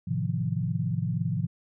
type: chord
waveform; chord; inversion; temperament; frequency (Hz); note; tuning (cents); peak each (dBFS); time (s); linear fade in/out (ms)
sine; F dominant seventh; first; just; 109.13 / 130.96 / 157.15 / 174.61; A2 / C3 / Eb3 / F3; -14 / +2 / +18 / 0; -31; 0.07-1.47; 10
effects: none